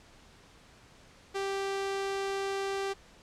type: tone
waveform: sawtooth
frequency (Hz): 392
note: G4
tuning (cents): 0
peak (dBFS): -27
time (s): 1.34-2.94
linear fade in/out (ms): 20
effects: pink hiss -57 dBFS RMS until 3.22 s + low-pass 7000 Hz 12 dB/octave